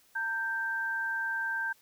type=tone pair together; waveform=sine; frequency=909.8 / 1570 Hz; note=A#5 / G6; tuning=-42 / +2 cents; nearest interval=major sixth; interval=944 cents; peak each=-38 / -30 dBFS; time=0.15-1.73 s; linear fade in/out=10 ms; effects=white hiss -64 dBFS RMS until 1.81 s